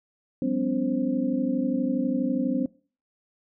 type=tone cluster; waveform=sine; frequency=181.8 / 201.4 / 253.5 / 285.8 / 526 Hz; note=F#3 / G3 / B3 / D4 / C5; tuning=-30 / +47 / +45 / -47 / +9 cents; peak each=-34 / -33 / -25 / -28 / -34 dBFS; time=0.42-2.66 s; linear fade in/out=2 ms; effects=noise-tail reverb RT60 0.4 s tail -21 dB re dry